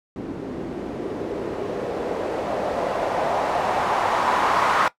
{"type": "noise with low-pass filter sweep", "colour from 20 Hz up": "blue", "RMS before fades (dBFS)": -24, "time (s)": [0.16, 4.88], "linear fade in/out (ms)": 0, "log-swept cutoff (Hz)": [280, 1100], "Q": 2.2, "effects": ["noise-tail reverb RT60 0.1 s tail -17 dB re dry"]}